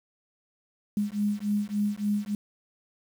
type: beating tone pair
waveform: sine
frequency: 204.8 / 208.3 Hz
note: G#3 / G#3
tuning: -24 / +5 cents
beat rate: 3.5 Hz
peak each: -28 dBFS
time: 0.97-2.35 s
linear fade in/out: 2 ms
effects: 8-bit